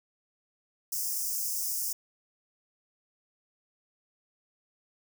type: high-pass noise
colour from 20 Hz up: white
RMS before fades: -32 dBFS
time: 0.92-1.93 s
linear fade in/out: 5 ms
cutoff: 5000 Hz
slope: 96 dB/octave
effects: none